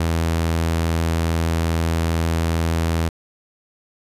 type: tone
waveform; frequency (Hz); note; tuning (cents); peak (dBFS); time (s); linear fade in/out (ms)
sawtooth; 82.4; E2; 0; -14; 0-3.09; 5
effects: resampled to 32000 Hz